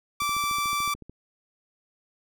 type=tone; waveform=sawtooth; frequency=1166 Hz; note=D6; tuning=13 cents flat; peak=-21 dBFS; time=0.2-0.94 s; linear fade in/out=5 ms
type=click train; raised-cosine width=3 ms; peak=-30 dBFS; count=13; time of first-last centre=0.22-1.096 s; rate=13.7 Hz
effects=none